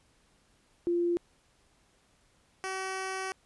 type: tone pair in turn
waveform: sine / 10% pulse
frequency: 346.2 / 380 Hz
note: F4 / F#4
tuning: -15 / +46 cents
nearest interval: major second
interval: 161 cents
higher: second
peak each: -25 dBFS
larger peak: neither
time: 0.87-1.17 / 2.64-3.32 s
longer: second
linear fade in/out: 0 ms
effects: pink hiss -67 dBFS RMS until 3.45 s + resampled to 24000 Hz